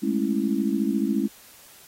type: chord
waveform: sine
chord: A major seventh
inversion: third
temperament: just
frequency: 206.2 / 220 / 275 / 330 Hz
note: G#3 / A3 / C#4 / E4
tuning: -12 / 0 / -14 / +2 cents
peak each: -26 / -27 / -26 / -28 dBFS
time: 0.02-1.28 s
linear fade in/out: 20 ms
effects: white hiss -50 dBFS RMS until 1.87 s + AAC 48 kbps